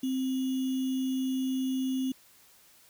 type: tone with sample-and-hold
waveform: sine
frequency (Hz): 261.6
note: C4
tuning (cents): 0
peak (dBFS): -27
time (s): 0.03-2.12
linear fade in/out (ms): 5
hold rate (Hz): 3150
effects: white hiss -59 dBFS RMS until 2.89 s

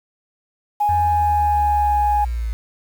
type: tone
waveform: sine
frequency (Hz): 830.6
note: G#5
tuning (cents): 0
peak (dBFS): -14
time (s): 0.8-2.25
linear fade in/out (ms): 10
type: linear sweep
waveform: sine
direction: down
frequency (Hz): 87.31 to 55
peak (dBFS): -20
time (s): 0.89-2.53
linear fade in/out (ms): 0
effects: tanh soft clip ceiling -9 dBFS + 7-bit

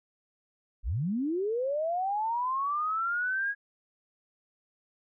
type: linear sweep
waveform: sine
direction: up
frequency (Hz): 36.04 to 1661.2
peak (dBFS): -27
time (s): 0.83-3.55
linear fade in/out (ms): 50
effects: none

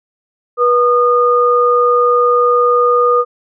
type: tone pair together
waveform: sine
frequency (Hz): 485.8 / 1223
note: B4 / D#6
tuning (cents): -29 / -30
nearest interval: octave + major third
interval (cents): 1599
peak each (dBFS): -11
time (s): 0.57-3.25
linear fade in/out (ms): 50
effects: none

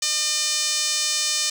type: tone with band-pass filter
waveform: 5% pulse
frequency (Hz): 604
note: D5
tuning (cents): +48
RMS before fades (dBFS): -23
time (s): 0.02-1.5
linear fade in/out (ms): 5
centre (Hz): 6500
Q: 0.95
effects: none

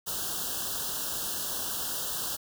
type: band-stop noise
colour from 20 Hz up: white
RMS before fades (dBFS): -33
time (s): 0.06-2.37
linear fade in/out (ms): 20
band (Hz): 1700 to 2800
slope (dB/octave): 96
effects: none

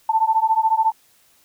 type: beating tone pair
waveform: sine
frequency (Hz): 880 / 894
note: A5 / A5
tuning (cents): 0 / +27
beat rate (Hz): 14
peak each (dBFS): -18 / -18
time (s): 0.09-0.92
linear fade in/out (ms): 5
effects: white hiss -57 dBFS RMS until 1.44 s

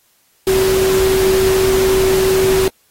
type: tone in noise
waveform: sine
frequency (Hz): 380.4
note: F#4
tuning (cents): +48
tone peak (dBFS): -11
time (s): 0.47-2.68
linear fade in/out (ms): 2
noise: pink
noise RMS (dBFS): -21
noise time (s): 0.47-2.68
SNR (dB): +7
effects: white hiss -57 dBFS RMS until 2.9 s + AAC 48 kbps

